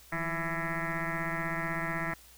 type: tone with frequency modulation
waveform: sine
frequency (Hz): 1000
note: B5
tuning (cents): +21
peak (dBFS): -30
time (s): 0.12-2.14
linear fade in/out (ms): 5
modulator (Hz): 168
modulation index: 6.5
effects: added 60 Hz sine -60 dBFS peak until 2.37 s + white hiss -56 dBFS RMS until 2.37 s